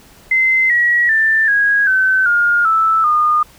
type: tone with pitch steps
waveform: sine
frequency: 2065 / 1915.6 / 1777 / 1648.5 / 1529.2 / 1418.6 / 1316 / 1220.8 Hz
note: C7 / A#6 / A6 / G#6 / G6 / F6 / E6 / D#6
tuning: -23 / +47 / +17 / -13 / -43 / +27 / -3 / -33 cents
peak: -10 dBFS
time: 0.31-3.43 s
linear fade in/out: 5 ms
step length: 390 ms
effects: pink hiss -45 dBFS RMS until 3.58 s